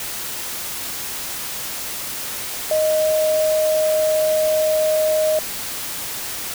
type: tone in noise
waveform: sine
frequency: 622.3 Hz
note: D#5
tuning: in tune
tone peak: -15 dBFS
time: 2.71-5.39 s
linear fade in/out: 2 ms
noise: white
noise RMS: -28 dBFS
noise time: 0-6.54 s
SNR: +10 dB
effects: none